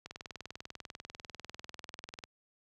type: click train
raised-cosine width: 0.2 ms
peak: -26 dBFS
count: 45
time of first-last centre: 0.06-2.238 s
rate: 20.2 Hz
effects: high-pass 60 Hz 12 dB/octave